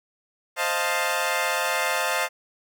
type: chord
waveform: 15% pulse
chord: F dominant seventh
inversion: second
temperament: equal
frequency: 523.3 / 622.3 / 698.5 / 880 Hz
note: C5 / Eb5 / F5 / A5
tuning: 0 / 0 / 0 / 0 cents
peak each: -22 dBFS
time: 0.56-2.29 s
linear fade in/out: 50 ms
effects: none